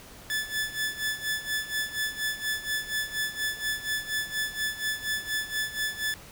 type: tone with tremolo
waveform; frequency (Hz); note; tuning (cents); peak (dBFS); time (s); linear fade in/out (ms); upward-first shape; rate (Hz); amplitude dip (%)
sawtooth; 1736; A6; -24; -22; 0.3-6.14; 0; sine; 4.2; 80
effects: pink hiss -48 dBFS RMS until 6.31 s